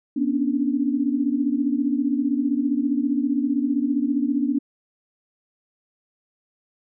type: tone cluster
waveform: sine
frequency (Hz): 242 / 276.4 / 291.6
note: B3 / C#4 / D4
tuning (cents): -35 / -5 / -12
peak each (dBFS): -24 / -24 / -23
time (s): 0.16-4.59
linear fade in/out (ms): 10
effects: none